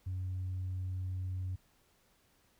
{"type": "tone", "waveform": "sine", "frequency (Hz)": 92.5, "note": "F#2", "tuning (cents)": 0, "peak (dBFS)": -33, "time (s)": [0.06, 1.56], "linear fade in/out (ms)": 10, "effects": ["tanh soft clip ceiling -32 dBFS", "pink hiss -70 dBFS RMS until 2.59 s"]}